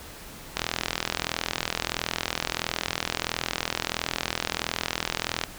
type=click train; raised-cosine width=0.2 ms; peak=-7 dBFS; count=203; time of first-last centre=0.57-5.437 s; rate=41.5 Hz; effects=pink hiss -43 dBFS RMS until 5.58 s